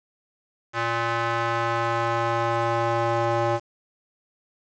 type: tone with band-pass filter sweep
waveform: square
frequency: 116.54 Hz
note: A#2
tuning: in tune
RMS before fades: -24 dBFS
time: 0.73-3.6 s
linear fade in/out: 50 ms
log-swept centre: 1400 to 740 Hz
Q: 1.4
effects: resampled to 16000 Hz + 7-bit